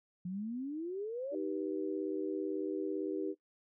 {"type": "exponential sweep", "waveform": "sine", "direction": "up", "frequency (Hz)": [174.61, 591], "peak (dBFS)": -36, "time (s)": [0.25, 1.35], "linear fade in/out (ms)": 5}
{"type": "chord", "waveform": "sine", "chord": "Eb augmented", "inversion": "none", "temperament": "just", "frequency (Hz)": [311.1, 388.9, 486.1], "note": ["Eb4", "G4", "B4"], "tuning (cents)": [0, -14, -28], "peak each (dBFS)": [-37, -37, -42], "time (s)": [1.31, 3.35], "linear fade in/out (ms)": 50}
{"effects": ["noise-tail reverb RT60 0.1 s tail -19 dB re dry"]}